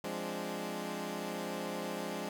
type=chord; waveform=15% pulse; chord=D half-diminished seventh; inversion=first; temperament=equal; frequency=174.61 / 207.7 / 261.6 / 293.7 Hz; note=F3 / Ab3 / C4 / D4; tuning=0 / 0 / 0 / 0 cents; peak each=-36 / -34 / -39 / -37 dBFS; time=0.04-2.29 s; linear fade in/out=2 ms; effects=none